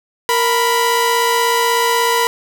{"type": "tone pair together", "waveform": "sawtooth", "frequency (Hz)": [465.7, 987.8], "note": ["A#4", "B5"], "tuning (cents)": [-2, 0], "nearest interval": "octave + minor second", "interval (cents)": 1302, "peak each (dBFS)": [-13, -11], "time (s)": [0.29, 2.27], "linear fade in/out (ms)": 0, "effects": []}